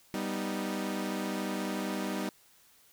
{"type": "chord", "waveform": "sawtooth", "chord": "G augmented", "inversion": "none", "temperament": "equal", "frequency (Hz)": [196, 246.9, 311.1], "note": ["G3", "B3", "D#4"], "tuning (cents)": [0, 0, 0], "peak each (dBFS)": [-31, -34, -33], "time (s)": [0.14, 2.29], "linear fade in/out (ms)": 0, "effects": ["white hiss -62 dBFS RMS until 2.92 s"]}